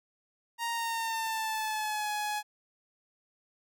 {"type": "tone with pitch glide", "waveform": "sawtooth", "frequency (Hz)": [932.3, 840.2], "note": ["A#5", "G#5"], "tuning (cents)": [0, 20], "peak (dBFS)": -27, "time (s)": [0.58, 2.43], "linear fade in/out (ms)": 50, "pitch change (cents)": -180, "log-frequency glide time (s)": [0.71, 2.1], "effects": []}